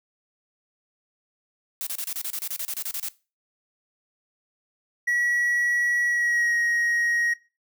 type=noise bursts; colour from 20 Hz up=blue; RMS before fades=-30 dBFS; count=15; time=1.81-3.085 s; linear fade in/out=0 ms; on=57 ms; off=30 ms
type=tone with pitch glide; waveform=triangle; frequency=1928 to 1886.1 Hz; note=B6 to A#6; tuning=-42 to +20 cents; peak=-19 dBFS; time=5.07-7.34 s; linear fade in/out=10 ms; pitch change=-38 cents; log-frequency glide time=6.06-6.55 s
effects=noise-tail reverb RT60 0.3 s tail -19 dB re dry